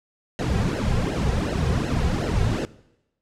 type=noise with flanger; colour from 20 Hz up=brown; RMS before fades=-23 dBFS; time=0.39-2.65 s; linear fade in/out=0 ms; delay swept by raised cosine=0.84 to 3.44 ms; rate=2.7 Hz; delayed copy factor=-1; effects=noise-tail reverb RT60 0.9 s tail -20 dB re dry + low-pass 8000 Hz 12 dB/octave